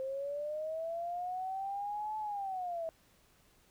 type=linear two-way sweep; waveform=sine; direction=up then down; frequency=523.3 to 867 to 643 Hz; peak=-35 dBFS; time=0-2.89 s; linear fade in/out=0 ms; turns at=2.18 s; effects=pink hiss -67 dBFS RMS until 3.7 s